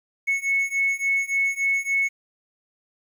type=beating tone pair; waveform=triangle; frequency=2200 / 2203.5 Hz; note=C#7 / C#7; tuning=-14 / -11 cents; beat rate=3.5 Hz; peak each=-21 / -20 dBFS; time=0.27-2.09 s; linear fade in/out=20 ms; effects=tanh soft clip ceiling -16 dBFS + 9-bit